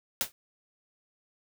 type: noise with exponential decay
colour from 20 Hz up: white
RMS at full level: -24 dBFS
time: 0.21-0.32 s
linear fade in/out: 0 ms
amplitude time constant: 22 ms
effects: none